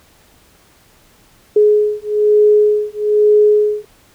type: beating tone pair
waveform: sine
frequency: 420 / 421.1 Hz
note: G#4 / G#4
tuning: +19 / +24 cents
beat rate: 1.1 Hz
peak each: -12 dBFS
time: 1.56-3.85 s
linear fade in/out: 5 ms
effects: pink hiss -50 dBFS RMS until 4.14 s